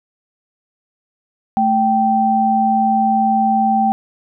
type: tone pair together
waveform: sine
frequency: 220 / 779.7 Hz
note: A3 / G5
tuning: 0 / -10 cents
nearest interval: octave + minor seventh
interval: 2190 cents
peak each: -17 / -13 dBFS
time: 1.57-3.92 s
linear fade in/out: 0 ms
effects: none